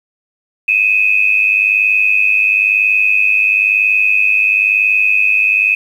sine tone pair together, 2488 / 2589 Hz, D#7 / E7, -1 / -32 cents, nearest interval minor second, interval 69 cents, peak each -12 dBFS, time 0.68-5.75 s, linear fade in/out 5 ms, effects 7-bit

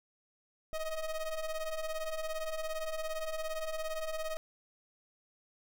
square ring-modulated tone, 313.3 Hz, D#4, 12 cents sharp, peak -32 dBFS, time 0.73-4.37 s, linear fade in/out 0 ms, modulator 322 Hz, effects none

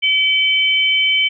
sine tone pair together, 2300 / 3066 Hz, D7 / G7, -37 / -39 cents, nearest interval perfect fourth, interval 498 cents, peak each -15 dBFS, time 0.02-1.29 s, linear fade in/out 20 ms, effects none

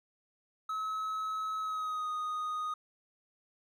triangle tone with pitch glide, 1287 to 1241.7 Hz, E6 to D#6, -42 to -4 cents, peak -31 dBFS, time 0.69-2.74 s, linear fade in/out 5 ms, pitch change -62 cents, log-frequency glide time 1.6-2.09 s, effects none

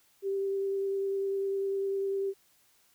sine tone with vibrato, 392 Hz, G4, in tune, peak -28 dBFS, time 0.22-2.34 s, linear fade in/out 50 ms, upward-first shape triangle, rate 10 Hz, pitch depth 13 cents each way, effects white hiss -66 dBFS RMS until 2.94 s

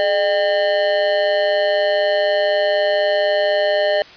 square tone with amplitude modulation, 606 Hz, D#5, 46 cents flat, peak -12 dBFS, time 0-4.02 s, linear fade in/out 0 ms, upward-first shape sine, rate 184 Hz, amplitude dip 70%, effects white hiss -41 dBFS RMS until 4.16 s + resampled to 11025 Hz

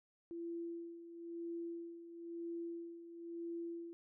sine tone with tremolo, 338.3 Hz, E4, 45 cents sharp, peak -40 dBFS, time 0.31-3.93 s, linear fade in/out 0 ms, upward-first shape sine, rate 1 Hz, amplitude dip 70%, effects none

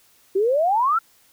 sine exponential sweep, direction up, 370 to 1396.9 Hz, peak -16 dBFS, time 0.35-0.99 s, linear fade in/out 10 ms, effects white hiss -57 dBFS RMS until 1.32 s

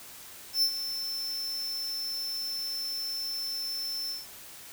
45% pulse tone with ADSR envelope, 5330 Hz, E8, 18 cents sharp, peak -21 dBFS, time 0.53-4.27 s, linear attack 94 ms, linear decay 75 ms, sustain -11 dB, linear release 170 ms, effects white hiss -47 dBFS RMS until 4.72 s

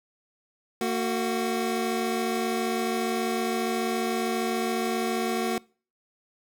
25% pulse tone pair together, 228.4 / 370 Hz, A#3 / F#4, -35 / 0 cents, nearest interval minor sixth, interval 835 cents, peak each -24 dBFS, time 0.81-5.58 s, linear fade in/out 2 ms, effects noise-tail reverb RT60 0.4 s tail -24 dB re dry

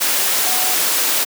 sine tone in noise, 740 Hz, F#5, in tune, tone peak -26 dBFS, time 0.45-0.75 s, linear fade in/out 20 ms, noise white, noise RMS -17 dBFS, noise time 0-1.25 s, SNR -12 dB, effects high-pass 300 Hz 12 dB/octave

